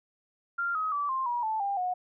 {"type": "tone with pitch steps", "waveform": "sine", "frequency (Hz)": [1390, 1267.3, 1155.4, 1053.4, 960.4, 875.6, 798.3, 727.9], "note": ["F6", "D#6", "D6", "C6", "B5", "A5", "G5", "F#5"], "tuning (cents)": [-9, 31, -29, 11, -49, -9, 31, -29], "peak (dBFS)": -27, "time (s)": [0.58, 1.94], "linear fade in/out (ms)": 10, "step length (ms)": 170, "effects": []}